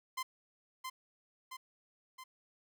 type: tone with echo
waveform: sawtooth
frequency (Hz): 1037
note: C6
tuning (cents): -16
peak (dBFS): -32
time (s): 0.17-0.23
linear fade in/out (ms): 10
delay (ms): 670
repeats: 3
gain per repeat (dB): -4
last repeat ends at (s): 2.24
effects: none